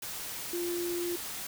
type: tone in noise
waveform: sine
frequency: 347.8 Hz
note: F4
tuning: 7 cents flat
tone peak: -31 dBFS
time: 0.53-1.16 s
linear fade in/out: 5 ms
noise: white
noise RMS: -39 dBFS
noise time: 0.02-1.47 s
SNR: +5 dB
effects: none